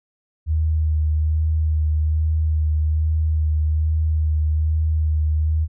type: tone with vibrato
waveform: sine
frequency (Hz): 77.78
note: D#2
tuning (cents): 0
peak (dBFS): -16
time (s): 0.46-5.68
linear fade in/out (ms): 50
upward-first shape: sine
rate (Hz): 1.2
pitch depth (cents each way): 20
effects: none